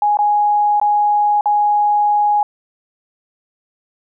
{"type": "tone with dropouts", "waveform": "sine", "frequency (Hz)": 830.6, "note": "G#5", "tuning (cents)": 0, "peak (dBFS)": -11, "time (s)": [0.02, 2.43], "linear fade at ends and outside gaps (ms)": 2, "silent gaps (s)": [[0.171, 0.189], [0.799, 0.814], [1.41, 1.457]], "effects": []}